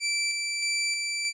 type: tone with tremolo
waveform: 20% pulse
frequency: 2332 Hz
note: D7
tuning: 13 cents flat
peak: -20 dBFS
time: 0-1.33 s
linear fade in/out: 50 ms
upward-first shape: square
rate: 1.6 Hz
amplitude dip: 30%
effects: resampled to 22050 Hz